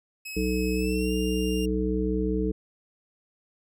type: tone with pitch glide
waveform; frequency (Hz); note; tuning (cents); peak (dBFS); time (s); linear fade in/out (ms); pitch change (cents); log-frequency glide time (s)
sawtooth; 2566 to 2798; E7 to F7; -47 to +3; -32; 0.25-1.66; 10; +150; 0.74-1.13
type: harmonic tone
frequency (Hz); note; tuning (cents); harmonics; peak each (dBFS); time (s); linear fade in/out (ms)
62.5; B1; +21; 1 / 3 / 5 / 7; -29 / -29 / -29 / -29; 0.36-2.52; 10
effects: none

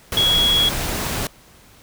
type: tone in noise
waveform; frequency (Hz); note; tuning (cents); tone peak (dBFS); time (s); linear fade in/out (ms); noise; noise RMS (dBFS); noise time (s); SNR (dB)
sine; 3335; G#7; +7; -14; 0.17-0.69; 2; pink; -24; 0.12-1.27; +7
effects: pink hiss -49 dBFS RMS until 1.82 s

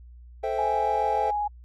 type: chord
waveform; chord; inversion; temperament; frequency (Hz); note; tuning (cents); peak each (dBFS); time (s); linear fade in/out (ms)
triangle; A minor seventh; none; equal; 440 / 523.3 / 659.3 / 784; A4 / C5 / E5 / G5; 0 / 0 / 0 / 0; -29; 0.43-1.31; 10
type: tone with vibrato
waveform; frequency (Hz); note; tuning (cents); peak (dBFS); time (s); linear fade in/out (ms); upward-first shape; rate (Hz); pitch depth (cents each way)
sine; 830.6; G#5; 0; -24; 0.58-1.48; 10; sine; 17; 9
effects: added 60 Hz sine -44 dBFS peak until 1.64 s + AAC 48 kbps

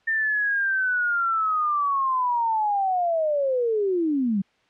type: linear sweep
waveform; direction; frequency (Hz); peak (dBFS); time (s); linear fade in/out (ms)
sine; down; 1807 to 185; -20; 0.07-4.42; 10
effects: white hiss -63 dBFS RMS until 4.69 s + low-pass 3000 Hz 12 dB/octave

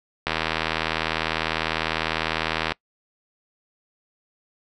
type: click train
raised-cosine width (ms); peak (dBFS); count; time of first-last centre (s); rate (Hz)
0.3; -6; 197; 0.27-2.72; 80
effects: noise-tail reverb RT60 0.1 s tail -23 dB re dry

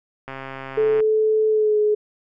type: click train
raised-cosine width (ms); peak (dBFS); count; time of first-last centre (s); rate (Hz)
0.5; -18; 98; 0.28-1.004; 134
type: tone with pitch glide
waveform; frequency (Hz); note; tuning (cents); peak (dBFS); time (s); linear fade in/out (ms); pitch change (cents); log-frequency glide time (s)
sine; 434.3 to 422.4; A4 to G#4; -23 to +29; -15; 0.77-1.95; 10; -48; 1.49-1.78
effects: none

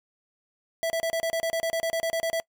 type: tone bursts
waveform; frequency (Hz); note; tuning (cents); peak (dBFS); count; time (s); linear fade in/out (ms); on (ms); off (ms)
square; 659.3; E5; 0; -25; 16; 0.83-2.4; 0; 70; 30
effects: noise-tail reverb RT60 0.1 s tail -24 dB re dry

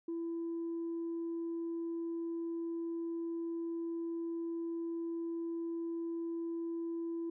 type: tone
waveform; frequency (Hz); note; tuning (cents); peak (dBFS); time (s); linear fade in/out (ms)
sine; 334.4; E4; +25; -34; 0.08-7.3; 5
effects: tanh soft clip ceiling -33 dBFS

